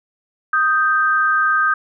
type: tone pair together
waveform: sine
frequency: 1244.5 / 1568 Hz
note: D#6 / G6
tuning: 0 / 0 cents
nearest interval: major third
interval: 400 cents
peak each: -16 dBFS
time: 0.53-1.74 s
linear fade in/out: 5 ms
effects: none